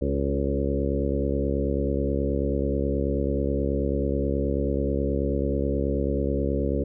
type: harmonic tone with a mistuned harmonic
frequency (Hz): 69.3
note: C#2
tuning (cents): 0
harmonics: 1 / 2 / 3 / 4 / 5 / 6 / 7 / 8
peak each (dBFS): -27 / -32 / -31 / -30 / -33 / -32 / -31 / -33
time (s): 0.01-6.84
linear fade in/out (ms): 10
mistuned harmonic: 5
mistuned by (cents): +23
effects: none